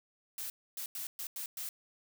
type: noise bursts at uneven times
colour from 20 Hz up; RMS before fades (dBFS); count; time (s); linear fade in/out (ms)
blue; -40; 6; 0.38-0.5 / 0.77-0.86 / 0.95-1.07 / 1.19-1.27 / 1.36-1.46 / 1.57-1.69; 2
effects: none